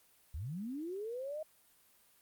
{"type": "linear sweep", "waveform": "sine", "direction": "up", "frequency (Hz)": [61.2, 635], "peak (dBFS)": -38, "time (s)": [0.34, 1.43], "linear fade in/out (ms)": 5, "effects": ["white hiss -67 dBFS RMS until 2.21 s", "Opus 32 kbps"]}